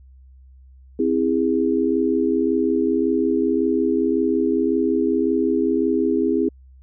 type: chord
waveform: sine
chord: C augmented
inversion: none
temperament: just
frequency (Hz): 261.6 / 327 / 408.8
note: C4 / E4 / G#4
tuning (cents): 0 / -14 / -27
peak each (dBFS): -21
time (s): 0.99-6.49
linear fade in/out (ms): 5
effects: added 65 Hz sine -44 dBFS peak until 6.82 s